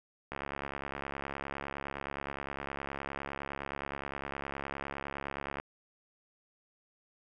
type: click train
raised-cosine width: 0.5 ms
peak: -22 dBFS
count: 369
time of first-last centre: 0.32-5.6 s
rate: 69.7 Hz
effects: none